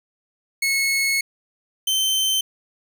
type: tone pair in turn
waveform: sawtooth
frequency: 2188 / 3094 Hz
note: C#7 / G7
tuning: -23 / -23 cents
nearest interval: tritone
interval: 600 cents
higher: second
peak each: -15 dBFS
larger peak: neither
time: 0.62-1.21 / 1.87-2.41 s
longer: first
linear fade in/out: 5 ms
effects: none